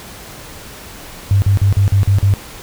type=tone bursts; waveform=sine; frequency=98.9 Hz; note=G2; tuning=16 cents sharp; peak=-8 dBFS; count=7; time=1.31-2.338 s; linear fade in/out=0 ms; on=110 ms; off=43 ms; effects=pink hiss -34 dBFS RMS until 2.62 s